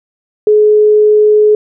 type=tone; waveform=sine; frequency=423.7 Hz; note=G#4; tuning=35 cents sharp; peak=-4 dBFS; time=0.47-1.55 s; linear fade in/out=2 ms; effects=none